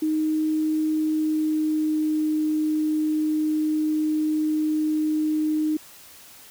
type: tone with pitch glide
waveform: sine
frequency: 311.1 to 308.1 Hz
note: D#4 to D#4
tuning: 0 to -17 cents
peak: -20 dBFS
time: 0.02-5.77 s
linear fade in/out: 5 ms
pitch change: -17 cents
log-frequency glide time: 0.9-2.28 s
effects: white hiss -47 dBFS RMS until 6.5 s